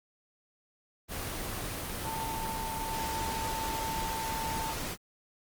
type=tone in noise; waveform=sine; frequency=894 Hz; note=A5; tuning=27 cents sharp; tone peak=-34 dBFS; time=2.02-4.76 s; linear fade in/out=50 ms; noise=pink; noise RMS=-36 dBFS; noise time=1.08-4.97 s; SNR=-1 dB; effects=Opus 24 kbps